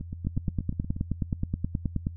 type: two click trains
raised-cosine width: 5 ms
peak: -14 / -22 dBFS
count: 18 / 9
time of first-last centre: 0.27-2.069 / 0.01-0.965 s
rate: 9.45 / 8.38 Hz
effects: noise-tail reverb RT60 0.1 s tail -23 dB re dry + added 85 Hz sine -38 dBFS peak until 2.16 s